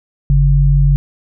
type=tone pair together; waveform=sine; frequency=46.89 / 140.5 Hz; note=F#1 / C#3; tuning=+24 / +24 cents; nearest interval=octave + perfect fifth; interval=1900 cents; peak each=-10 dBFS; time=0.3-0.96 s; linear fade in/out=0 ms; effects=none